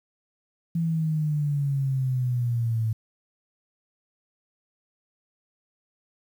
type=exponential sweep; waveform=sine; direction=down; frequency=168 to 110 Hz; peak=-22 dBFS; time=0.75-2.93 s; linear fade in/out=5 ms; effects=9-bit